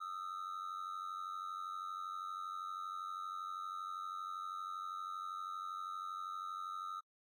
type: ring-modulated tone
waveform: triangle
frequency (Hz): 1279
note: D#6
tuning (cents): +47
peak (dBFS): -36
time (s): 0-7.01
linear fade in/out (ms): 20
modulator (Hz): 46.3
effects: noise-tail reverb RT60 0.1 s tail -26 dB re dry + MP3 96 kbps